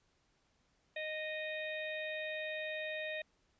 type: harmonic tone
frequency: 620 Hz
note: D#5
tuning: 6 cents flat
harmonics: 1 / 3 / 4 / 5 / 6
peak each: -41 / -43 / -44 / -57 / -49 dBFS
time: 0.96-3.22 s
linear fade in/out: 5 ms
effects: pink hiss -75 dBFS RMS until 3.59 s + resampled to 16000 Hz